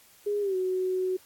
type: tone with pitch glide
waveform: sine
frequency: 412 to 371.3 Hz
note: G#4 to F#4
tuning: -14 to +6 cents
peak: -25 dBFS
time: 0.26-1.17 s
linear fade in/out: 10 ms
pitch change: -180 cents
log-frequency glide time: 0.41-0.56 s
effects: white hiss -57 dBFS RMS until 1.25 s + AAC 64 kbps